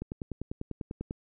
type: click train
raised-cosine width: 3 ms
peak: -22 dBFS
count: 12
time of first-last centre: 0.02-1.109 s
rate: 10.1 Hz
effects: none